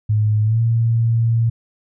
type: tone with pitch glide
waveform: sine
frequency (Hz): 106.8 to 115.13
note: G#2 to A#2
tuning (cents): +49 to -21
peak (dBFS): -13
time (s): 0.09-1.5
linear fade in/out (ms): 10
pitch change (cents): +130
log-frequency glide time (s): 0.43-0.6
effects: none